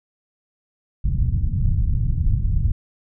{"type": "low-pass noise", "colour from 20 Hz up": "pink", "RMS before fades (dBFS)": -19, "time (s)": [1.04, 2.72], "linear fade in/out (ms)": 10, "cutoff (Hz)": 140, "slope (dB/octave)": 24, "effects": []}